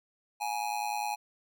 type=tone with amplitude modulation; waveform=square; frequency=833 Hz; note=G#5; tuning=5 cents sharp; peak=-28 dBFS; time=0.4-1.16 s; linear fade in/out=20 ms; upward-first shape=sine; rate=110 Hz; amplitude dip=80%; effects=none